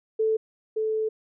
sine tone pair in turn, 439.7 / 436.7 Hz, A4 / A4, -1 / -13 cents, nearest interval unison, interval 12 cents, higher first, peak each -20 / -23 dBFS, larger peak first, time 0.19-0.37 / 0.76-1.09 s, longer second, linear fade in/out 10 ms, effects none

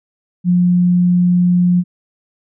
sine tone, 177.8 Hz, F3, 31 cents sharp, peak -9 dBFS, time 0.44-1.84 s, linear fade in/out 50 ms, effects none

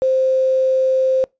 sine tone with quantisation, 523.3 Hz, C5, in tune, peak -13 dBFS, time 0.02-1.24 s, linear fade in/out 0 ms, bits 7, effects noise-tail reverb RT60 0.2 s tail -25 dB re dry + resampled to 16000 Hz

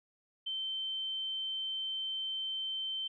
sine tone, 3100 Hz, G7, 20 cents flat, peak -34 dBFS, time 0.46-3.08 s, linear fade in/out 10 ms, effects none

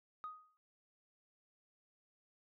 sine tone with exponential decay, 1248 Hz, D#6, 5 cents sharp, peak -39 dBFS, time 0.24-0.57 s, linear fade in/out 0 ms, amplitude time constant 70 ms, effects tanh soft clip ceiling -37 dBFS

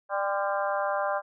harmonic tone with a mistuned harmonic, 198.3 Hz, G3, 20 cents sharp, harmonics 3 / 4 / 5 / 6 / 7 / 8, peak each -29 / -31 / -33 / -35 / -36 / -37 dBFS, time 0.09-1.22 s, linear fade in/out 50 ms, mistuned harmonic 5, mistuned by +61 cents, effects none

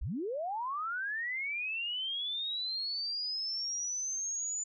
sine linear sweep, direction up, 31.15 to 7040 Hz, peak -33 dBFS, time 0.01-4.64 s, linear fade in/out 10 ms, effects none

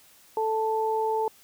sine tone pair together, 440.3 / 880 Hz, A4 / A5, +1 / 0 cents, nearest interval octave, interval 1199 cents, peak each -26 / -26 dBFS, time 0.37-1.28 s, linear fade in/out 2 ms, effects white hiss -56 dBFS RMS until 1.43 s

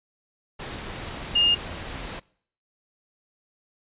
sine tone in noise, 2830 Hz, F7, 22 cents sharp, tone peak -17 dBFS, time 1.35-1.55 s, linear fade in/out 10 ms, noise pink, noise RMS -35 dBFS, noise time 0.59-2.2 s, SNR +15 dB, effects noise-tail reverb RT60 0.6 s tail -24 dB re dry + resampled to 8000 Hz

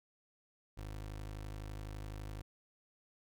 25% pulse tone, 51.91 Hz, G#1, in tune, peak -39 dBFS, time 0.77-2.42 s, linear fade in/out 10 ms, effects none

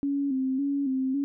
sine tone with vibrato, 271.6 Hz, C#4, 35 cents flat, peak -24 dBFS, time 0.03-1.24 s, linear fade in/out 0 ms, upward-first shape square, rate 1.8 Hz, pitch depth 58 cents each way, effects none

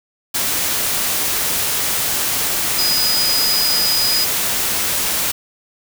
sine tone in noise, 4962 Hz, D#8, 6 cents flat, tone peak -16 dBFS, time 2.78-4.25 s, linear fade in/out 10 ms, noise white, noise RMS -19 dBFS, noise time 0.34-5.32 s, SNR 0 dB, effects none

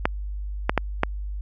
clicks, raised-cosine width 0.5 ms, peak -3 dBFS, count 4, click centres 0.055 / 0.695 / 0.777 / 1.034 s, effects added 50 Hz sine -28 dBFS peak until 1.41 s

